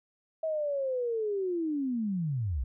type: linear sweep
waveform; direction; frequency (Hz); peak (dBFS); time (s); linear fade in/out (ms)
sine; down; 647 to 55; -28; 0.43-2.64; 5
effects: none